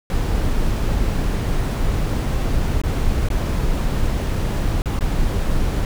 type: noise with dropouts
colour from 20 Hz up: brown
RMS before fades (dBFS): -19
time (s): 0.1-5.85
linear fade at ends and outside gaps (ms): 1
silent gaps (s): 2.816-2.836 / 3.287-3.302 / 4.82-4.857 / 4.991-5.008
effects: none